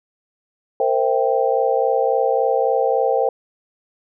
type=chord; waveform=sine; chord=C dominant seventh; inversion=third; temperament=equal with one note detuned; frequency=459.7 / 523.3 / 659.3 / 784 Hz; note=Bb4 / C5 / E5 / G5; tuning=-24 / 0 / 0 / 0 cents; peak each=-20 / -19 / -24 / -21 dBFS; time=0.8-3.29 s; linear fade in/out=2 ms; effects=none